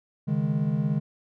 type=chord; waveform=triangle; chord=C# suspended second; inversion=none; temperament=equal; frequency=138.59 / 155.56 / 207.7 Hz; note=C#3 / D#3 / G#3; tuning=0 / 0 / 0 cents; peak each=-26 / -24 / -26 dBFS; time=0.27-1 s; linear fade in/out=20 ms; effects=none